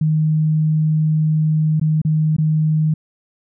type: tone with dropouts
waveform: sine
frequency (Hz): 155.56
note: D#3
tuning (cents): 0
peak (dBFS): -13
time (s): 0.01-2.94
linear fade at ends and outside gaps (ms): 5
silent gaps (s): 1.798-1.813 / 2.017-2.049 / 2.366-2.383
effects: none